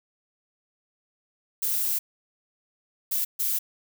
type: noise bursts at uneven times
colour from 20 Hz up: violet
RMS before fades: -26 dBFS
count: 3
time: 1.62-1.99 / 3.11-3.25 / 3.39-3.59 s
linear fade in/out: 10 ms
effects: none